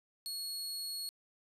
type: tone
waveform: sawtooth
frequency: 4335 Hz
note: C#8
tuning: 39 cents flat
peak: -35 dBFS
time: 0.26-1.09 s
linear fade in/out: 0 ms
effects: resampled to 32000 Hz + 12-bit